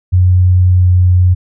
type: tone with pitch glide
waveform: sine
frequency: 91 to 90.42 Hz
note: F#2 to F#2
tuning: -28 to -39 cents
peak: -5 dBFS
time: 0.12-1.35 s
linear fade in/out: 20 ms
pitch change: -11 cents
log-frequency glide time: 0.73-0.87 s
effects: none